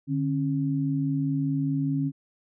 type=tone pair together; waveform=sine; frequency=147.89 / 272.8 Hz; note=D3 / C#4; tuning=+12 / -28 cents; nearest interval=major seventh; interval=1060 cents; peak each=-26 dBFS; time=0.07-2.12 s; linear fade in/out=50 ms; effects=none